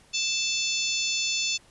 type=harmonic tone; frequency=880 Hz; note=A5; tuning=in tune; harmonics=3 / 4 / 5 / 6 / 7 / 8; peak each=-30 / -31 / -32 / -33 / -33 / -34 dBFS; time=0.13-1.58 s; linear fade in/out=20 ms; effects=pink hiss -57 dBFS RMS until 1.7 s + resampled to 24000 Hz